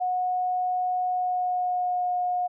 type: tone with pitch glide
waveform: sine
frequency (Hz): 730 to 720.4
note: F#5 to F#5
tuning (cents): -24 to -46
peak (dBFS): -23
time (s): 0-2.48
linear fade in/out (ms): 20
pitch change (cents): -22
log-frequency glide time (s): 1.08-2.09
effects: none